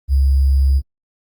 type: tone with sample-and-hold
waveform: sine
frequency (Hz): 67.9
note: C#2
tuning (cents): -35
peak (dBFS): -10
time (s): 0.08-0.82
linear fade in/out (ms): 50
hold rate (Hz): 4900
effects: Opus 24 kbps